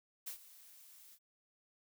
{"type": "noise with ADSR envelope", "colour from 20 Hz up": "blue", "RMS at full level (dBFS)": -42, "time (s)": [0.26, 1.19], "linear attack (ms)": 16, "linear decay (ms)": 98, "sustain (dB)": -17, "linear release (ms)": 59, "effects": []}